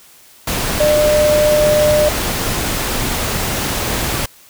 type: tone in noise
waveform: sine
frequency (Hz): 600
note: D5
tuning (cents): +37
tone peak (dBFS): -10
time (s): 0.8-2.09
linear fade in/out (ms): 5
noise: pink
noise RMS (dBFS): -19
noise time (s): 0.47-4.26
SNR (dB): +6
effects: white hiss -45 dBFS RMS until 4.49 s